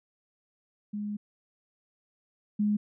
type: tone pair in turn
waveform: sine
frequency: 207.7 / 208.6 Hz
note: G#3 / G#3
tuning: 0 / +8 cents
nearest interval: unison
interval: 8 cents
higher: second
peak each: -31 / -23 dBFS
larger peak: second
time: 0.93-1.17 / 2.59-2.77 s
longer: first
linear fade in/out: 10 ms
effects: none